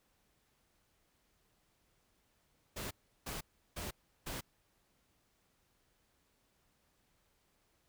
pink noise bursts, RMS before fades -42 dBFS, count 4, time 2.76-4.41 s, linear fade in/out 10 ms, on 150 ms, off 350 ms, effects pink hiss -75 dBFS RMS until 7.88 s

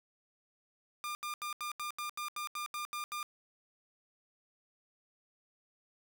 sawtooth tone bursts, 1202 Hz, D6, 40 cents sharp, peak -33 dBFS, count 12, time 1.04-3.229 s, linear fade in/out 0 ms, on 110 ms, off 79 ms, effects none

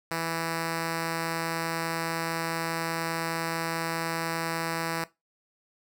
5% pulse tone, 164.81 Hz, E3, in tune, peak -17 dBFS, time 0.11-5.04 s, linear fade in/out 2 ms, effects noise-tail reverb RT60 0.2 s tail -18 dB re dry

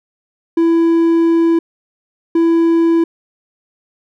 triangle tone bursts at uneven times, 332.5 Hz, E4, 15 cents sharp, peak -7 dBFS, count 2, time 0.57-1.59 / 2.35-3.04 s, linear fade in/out 5 ms, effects none

